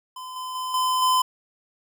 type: tone with level steps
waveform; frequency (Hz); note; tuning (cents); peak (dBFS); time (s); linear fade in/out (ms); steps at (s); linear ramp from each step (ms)
square; 1021; C6; -43; -35 / -31 / -28 / -21 / -18; 0.16-1.22; 5; 0.36 / 0.55 / 0.74 / 1.02; 2
effects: none